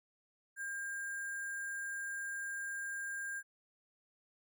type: tone with sample-and-hold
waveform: sine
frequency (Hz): 1606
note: G6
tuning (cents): +41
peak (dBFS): -38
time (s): 0.56-3.43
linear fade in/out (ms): 50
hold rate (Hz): 8820
effects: none